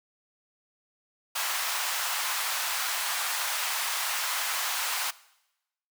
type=high-pass noise; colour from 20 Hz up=pink; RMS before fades=-30 dBFS; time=1.35-5.11 s; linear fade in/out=10 ms; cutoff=860 Hz; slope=24 dB/octave; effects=noise-tail reverb RT60 0.9 s tail -20 dB re dry